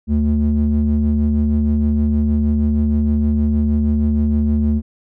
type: ring-modulated tone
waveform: triangle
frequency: 72.4 Hz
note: D2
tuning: 24 cents flat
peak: -8 dBFS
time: 0.07-4.82 s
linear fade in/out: 50 ms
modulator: 148 Hz
effects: none